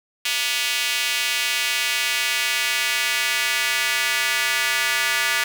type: tone with high-pass filter sweep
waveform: square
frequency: 132 Hz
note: C3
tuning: 16 cents sharp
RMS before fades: -22 dBFS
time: 0.25-5.44 s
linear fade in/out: 5 ms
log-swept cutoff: 2700 to 1800 Hz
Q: 1.7
effects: none